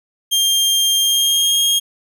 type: tone with pitch glide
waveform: sawtooth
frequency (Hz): 3198 to 3248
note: G7 to G#7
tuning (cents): +34 to -39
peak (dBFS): -10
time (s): 0.31-1.8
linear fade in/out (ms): 20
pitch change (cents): +27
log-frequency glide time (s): 0.98-1.58
effects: none